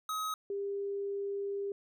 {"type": "tone pair in turn", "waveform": ["square", "sine"], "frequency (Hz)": [1269, 399.7], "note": ["D#6", "G4"], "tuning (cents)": [34, 34], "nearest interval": "octave + minor sixth", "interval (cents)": 2000, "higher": "first", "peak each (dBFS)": [-34, -33], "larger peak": "second", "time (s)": [[0.09, 0.34], [0.5, 1.72]], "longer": "second", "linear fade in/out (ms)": 2, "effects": []}